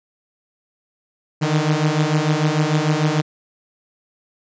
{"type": "beating tone pair", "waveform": "sawtooth", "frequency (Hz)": [150, 156.7], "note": ["D3", "D#3"], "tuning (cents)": [37, 13], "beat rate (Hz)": 6.7, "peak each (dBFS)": -15, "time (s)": [1.41, 3.22], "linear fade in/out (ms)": 20, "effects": ["resampled to 16000 Hz"]}